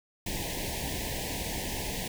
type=band-stop noise; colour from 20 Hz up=pink; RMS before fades=-34 dBFS; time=0.26-2.08 s; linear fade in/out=5 ms; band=980 to 1700 Hz; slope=96 dB/octave; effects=none